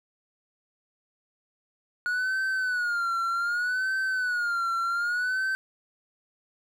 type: tone with vibrato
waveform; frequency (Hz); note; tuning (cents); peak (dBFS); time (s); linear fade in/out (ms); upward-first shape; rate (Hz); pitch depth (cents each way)
triangle; 1449; F#6; -37; -23; 2.06-5.55; 0; sine; 0.65; 110
effects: none